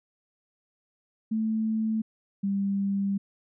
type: tone pair in turn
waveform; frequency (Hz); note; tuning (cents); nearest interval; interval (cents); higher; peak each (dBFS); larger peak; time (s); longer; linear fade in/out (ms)
sine; 220 / 197.99; A3 / G3; 0 / +18; major second; 182; first; -24; neither; 1.31-2.02 / 2.43-3.18; second; 10
effects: none